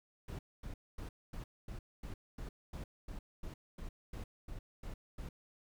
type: noise bursts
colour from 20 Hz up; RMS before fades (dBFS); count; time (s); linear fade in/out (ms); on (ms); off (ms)
brown; -44; 15; 0.28-5.29; 5; 110; 240
effects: none